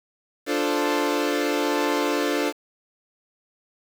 sawtooth chord, D minor seventh, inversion none, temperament equal, 293.7 / 349.2 / 440 / 523.3 Hz, D4 / F4 / A4 / C5, 0 / 0 / 0 / 0 cents, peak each -21 / -24 / -23 / -25 dBFS, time 0.46-2.53 s, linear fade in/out 50 ms, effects low-pass 7000 Hz 12 dB/octave + 7-bit

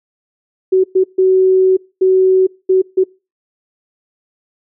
sine tone bursts at uneven times, 375.7 Hz, F#4, 26 cents sharp, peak -7 dBFS, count 6, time 0.72-0.84 / 0.95-1.04 / 1.18-1.77 / 2.01-2.47 / 2.69-2.82 / 2.97-3.04 s, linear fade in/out 10 ms, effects noise-tail reverb RT60 0.3 s tail -24 dB re dry

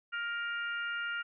harmonic tone, 468.8 Hz, A#4, 10 cents sharp, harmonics 3 / 4 / 5 / 6, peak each -34 / -44 / -48 / -43 dBFS, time 0.12-1.23 s, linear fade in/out 20 ms, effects none

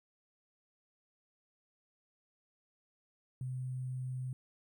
sine tone with sample-and-hold, 128.1 Hz, C3, 36 cents flat, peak -36 dBFS, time 3.41-4.33 s, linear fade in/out 2 ms, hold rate 8820 Hz, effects none

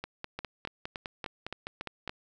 two click trains, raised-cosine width 0.3 ms, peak -20 / -20 dBFS, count 7 / 11, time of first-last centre 0.39-2.095 / 0.04-2.077 s, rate 3.52 / 4.91 Hz, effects none

